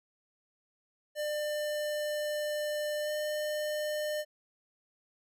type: tone with pitch glide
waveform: square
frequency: 598 to 603.9 Hz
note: D5 to D5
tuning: +31 to +48 cents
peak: -32 dBFS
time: 1.15-4.25 s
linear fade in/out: 50 ms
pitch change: +17 cents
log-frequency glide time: 3.01-3.1 s
effects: none